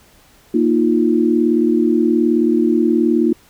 sine chord, Bb suspended fourth, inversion none, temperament just, 233.1 / 310.8 / 349.6 Hz, Bb3 / Eb4 / F4, 0 / -2 / +2 cents, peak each -16 dBFS, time 0.54-3.33 s, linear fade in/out 5 ms, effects pink hiss -50 dBFS RMS until 3.49 s

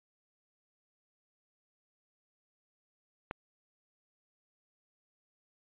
click, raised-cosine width 0.5 ms, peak -21 dBFS, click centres 3.311 s, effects resampled to 8000 Hz

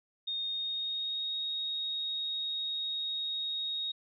sine tone with pitch glide, 3694 to 3752 Hz, A#7 to A#7, -16 to +11 cents, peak -32 dBFS, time 0.27-3.92 s, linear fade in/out 10 ms, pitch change +27 cents, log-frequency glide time 0.4-1.32 s, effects none

